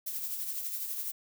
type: noise with tremolo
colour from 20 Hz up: violet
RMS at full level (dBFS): -34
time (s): 0.06-1.12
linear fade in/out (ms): 10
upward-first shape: triangle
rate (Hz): 12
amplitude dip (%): 50
effects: none